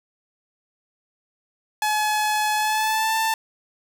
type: tone with pitch glide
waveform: sawtooth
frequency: 851 to 888.2 Hz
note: G#5 to A5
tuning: +42 to +16 cents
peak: -16 dBFS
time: 1.82-3.34 s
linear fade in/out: 2 ms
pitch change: +74 cents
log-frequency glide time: 2.56-3.15 s
effects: none